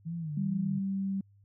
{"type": "tone with vibrato", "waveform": "sine", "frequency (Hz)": 157.9, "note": "D#3", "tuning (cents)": 26, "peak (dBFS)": -33, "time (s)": [0.05, 0.8], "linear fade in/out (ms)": 20, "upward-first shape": "sine", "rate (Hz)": 2.4, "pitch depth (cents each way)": 130}
{"type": "tone with pitch glide", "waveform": "sine", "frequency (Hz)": [196, 194.42], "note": ["G3", "G3"], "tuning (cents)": [0, -14], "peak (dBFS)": -29, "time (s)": [0.37, 1.21], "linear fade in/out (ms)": 5, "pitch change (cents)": -14, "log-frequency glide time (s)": [0.54, 0.83]}
{"effects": ["added 100 Hz sine -58 dBFS peak until 1.44 s"]}